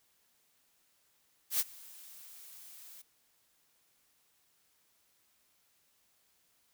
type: noise with ADSR envelope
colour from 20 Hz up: blue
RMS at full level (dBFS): -28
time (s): 1.5-3.02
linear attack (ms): 97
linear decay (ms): 35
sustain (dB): -24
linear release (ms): 8
effects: white hiss -72 dBFS RMS until 6.73 s